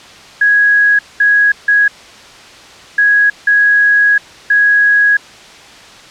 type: tone bursts at uneven times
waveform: sine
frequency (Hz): 1661.2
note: G#6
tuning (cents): 0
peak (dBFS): -6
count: 6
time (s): 0.41-0.99 / 1.2-1.52 / 1.68-1.88 / 2.98-3.3 / 3.47-4.18 / 4.5-5.17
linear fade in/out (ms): 5
effects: white hiss -36 dBFS RMS until 6.1 s + low-pass 5000 Hz 12 dB/octave